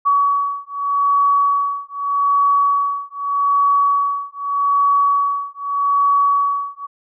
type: beating tone pair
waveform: sine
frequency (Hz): 1131 / 1131.82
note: C#6 / C#6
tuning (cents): +34 / +36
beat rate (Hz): 0.82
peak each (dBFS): -17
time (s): 0.05-6.87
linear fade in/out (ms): 20
effects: none